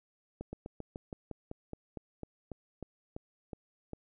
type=slowing click train; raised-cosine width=2 ms; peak=-27 dBFS; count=16; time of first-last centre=0.41-3.933 s; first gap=120 ms; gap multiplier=1.09; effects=none

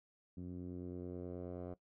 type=tone with low-pass filter sweep; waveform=10% pulse; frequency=89.3 Hz; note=F2; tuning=39 cents sharp; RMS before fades=-45 dBFS; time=0.37-1.74 s; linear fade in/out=5 ms; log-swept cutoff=230 to 710 Hz; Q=1.6; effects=noise-tail reverb RT60 0.1 s tail -18 dB re dry

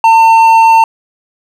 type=tone with hard clipping; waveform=triangle; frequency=902 Hz; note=A5; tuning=43 cents sharp; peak=-4 dBFS; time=0.04-0.84 s; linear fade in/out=2 ms; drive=9 dB; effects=none

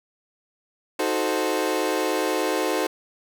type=chord; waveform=30% pulse; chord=D# diminished seventh; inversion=none; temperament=equal with one note detuned; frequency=313.3 / 370 / 440 / 523.3 Hz; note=D#4 / F#4 / A4 / C5; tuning=+12 / 0 / 0 / 0 cents; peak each=-25 dBFS; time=0.99-2.87 s; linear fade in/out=5 ms; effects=none

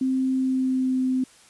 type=tone with pitch glide; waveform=sine; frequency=261.6 to 258.1 Hz; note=C4 to C4; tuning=0 to -23 cents; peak=-20 dBFS; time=0.01-1.24 s; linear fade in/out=5 ms; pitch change=-23 cents; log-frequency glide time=0.35-0.99 s; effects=white hiss -53 dBFS RMS until 1.49 s + resampled to 24000 Hz

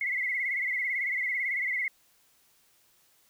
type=tone with vibrato; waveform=sine; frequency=2076 Hz; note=C7; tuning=14 cents flat; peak=-27 dBFS; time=0.01-1.88 s; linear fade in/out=2 ms; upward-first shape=sine; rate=18 Hz; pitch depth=97 cents each way; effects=white hiss -65 dBFS RMS until 3.29 s

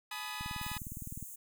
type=chord; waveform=15% pulse; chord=G# minor; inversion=none; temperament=equal with one note detuned; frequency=851.5 / 987.8 / 1244.5 Hz; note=G#5 / B5 / D#6; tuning=+43 / 0 / 0 cents; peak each=-37 dBFS; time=0.11-0.78 s; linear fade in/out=5 ms
type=click train; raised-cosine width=5 ms; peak=-31 dBFS; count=17; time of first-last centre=0.41-1.226 s; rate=19.6 Hz
type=high-pass noise; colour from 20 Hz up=white; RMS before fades=-47 dBFS; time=0.61-1.36 s; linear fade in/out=10 ms; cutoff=6400 Hz; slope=96 dB/octave
effects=none

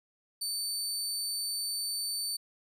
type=tone; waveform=25% pulse; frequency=4550 Hz; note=C#8; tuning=44 cents sharp; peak=-27 dBFS; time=0.41-2.37 s; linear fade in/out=10 ms; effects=none

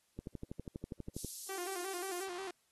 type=click train; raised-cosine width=3 ms; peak=-29 dBFS; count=14; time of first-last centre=0.19-1.247 s; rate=12.3 Hz
type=high-pass noise; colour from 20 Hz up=white; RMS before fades=-45 dBFS; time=1.14-2.28 s; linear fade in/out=50 ms; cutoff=4700 Hz; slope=24 dB/octave
type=tone with vibrato; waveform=sawtooth; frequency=370 Hz; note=F#4; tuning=in tune; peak=-37 dBFS; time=1.49-2.51 s; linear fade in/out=5 ms; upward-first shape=square; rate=5.6 Hz; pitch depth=76 cents each way
effects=white hiss -75 dBFS RMS until 2.71 s + AAC 32 kbps

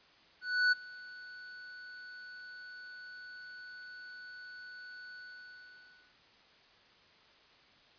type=tone with ADSR envelope; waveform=square; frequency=1484 Hz; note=F#6; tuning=5 cents sharp; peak=-24 dBFS; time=0.41-6.16 s; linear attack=310 ms; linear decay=17 ms; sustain=-23 dB; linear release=1000 ms; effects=white hiss -62 dBFS RMS until 7.98 s + resampled to 11025 Hz

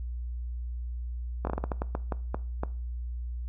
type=slowing click train; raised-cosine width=1 ms; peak=-16 dBFS; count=12; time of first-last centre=1.45-2.635 s; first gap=21 ms; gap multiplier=1.3; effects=noise-tail reverb RT60 0.4 s tail -19 dB re dry + added 60 Hz sine -32 dBFS peak until 3.48 s

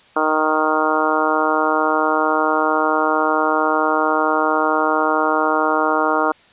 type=harmonic tone; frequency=155.56 Hz; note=D#3; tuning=in tune; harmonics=2 / 3 / 4 / 5 / 6 / 7 / 8 / 9; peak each=-23 / -23 / -23 / -23 / -23 / -23 / -23 / -23 dBFS; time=0.16-6.32 s; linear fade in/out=5 ms; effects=white hiss -50 dBFS RMS until 6.52 s + resampled to 8000 Hz

